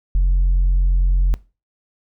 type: tone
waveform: sine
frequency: 44.43 Hz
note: F1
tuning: 31 cents sharp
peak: -10 dBFS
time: 0.15-1.34 s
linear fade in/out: 0 ms
effects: noise-tail reverb RT60 0.3 s tail -22 dB re dry + tanh soft clip ceiling -11 dBFS